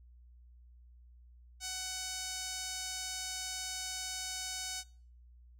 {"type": "tone with band-pass filter", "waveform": "sawtooth", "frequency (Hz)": 747, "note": "F#5", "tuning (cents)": 16, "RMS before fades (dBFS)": -40, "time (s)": [1.6, 4.84], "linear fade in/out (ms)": 50, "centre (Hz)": 6300, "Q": 1.6, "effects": ["noise-tail reverb RT60 0.5 s tail -23 dB re dry", "added 60 Hz sine -55 dBFS peak until 5.59 s"]}